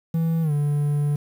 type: tone with pitch glide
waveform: triangle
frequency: 164.1 to 146.2 Hz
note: E3 to D3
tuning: -8 to -7 cents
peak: -17 dBFS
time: 0.14-1.16 s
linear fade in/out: 5 ms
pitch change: -199 cents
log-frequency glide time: 0.42-0.52 s
effects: 8-bit